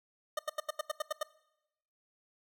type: tone bursts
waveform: 25% pulse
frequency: 610 Hz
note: D#5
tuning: 34 cents flat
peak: -27 dBFS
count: 9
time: 0.37-1.231 s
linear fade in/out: 5 ms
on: 21 ms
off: 84 ms
effects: noise-tail reverb RT60 0.9 s tail -21 dB re dry